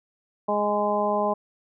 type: harmonic tone with a mistuned harmonic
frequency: 207.7 Hz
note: G#3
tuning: in tune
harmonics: 1 / 2 / 3 / 4 / 5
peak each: -30 / -29 / -25 / -27 / -28 dBFS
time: 0.48-1.34 s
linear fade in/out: 10 ms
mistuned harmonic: 5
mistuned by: -16 cents
effects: none